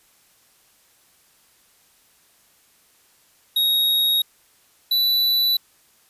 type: tone pair in turn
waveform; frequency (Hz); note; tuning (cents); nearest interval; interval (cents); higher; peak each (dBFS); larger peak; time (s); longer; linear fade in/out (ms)
square; 3772 / 3966; A#7 / B7; +20 / +7; minor second; 87; second; -17; neither; 3.56-4.22 / 4.91-5.57; neither; 5
effects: white hiss -58 dBFS RMS until 6.09 s + resampled to 32000 Hz